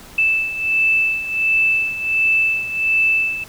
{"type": "beating tone pair", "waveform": "sine", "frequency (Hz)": [2637, 2638.4], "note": ["E7", "E7"], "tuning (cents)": [0, 1], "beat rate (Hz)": 1.4, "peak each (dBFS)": [-16, -21], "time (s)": [0.18, 3.44], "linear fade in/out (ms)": 5, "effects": ["pink hiss -41 dBFS RMS until 3.48 s"]}